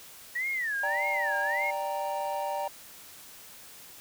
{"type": "tone with vibrato", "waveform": "sine", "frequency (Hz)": 1864.7, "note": "A#6", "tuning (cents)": 0, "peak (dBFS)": -28, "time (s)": [0.35, 1.71], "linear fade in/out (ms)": 10, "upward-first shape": "sine", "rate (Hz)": 1.7, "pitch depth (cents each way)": 250}
{"type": "chord", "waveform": "triangle", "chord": "G minor", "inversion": "second", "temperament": "equal", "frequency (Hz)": [587.3, 784, 932.3], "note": ["D5", "G5", "Bb5"], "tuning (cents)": [0, 0, 0], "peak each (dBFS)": -32, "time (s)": [0.83, 2.68], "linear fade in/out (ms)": 5}
{"effects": ["white hiss -49 dBFS RMS until 4 s"]}